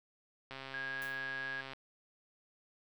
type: click train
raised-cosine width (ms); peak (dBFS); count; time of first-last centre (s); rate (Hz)
0.3; -29; 165; 0.51-1.734; 134
type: tone with pitch glide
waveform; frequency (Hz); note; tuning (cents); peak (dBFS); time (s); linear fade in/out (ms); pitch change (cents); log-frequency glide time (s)
sine; 1638 to 1649.4; G#6 to G#6; -24 to -12; -38; 0.74-1.61; 2; +12; 0.89-1.02
type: noise with exponential decay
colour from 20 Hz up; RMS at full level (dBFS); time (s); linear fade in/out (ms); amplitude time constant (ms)
blue; -49; 1.02-1.25; 0; 49
effects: none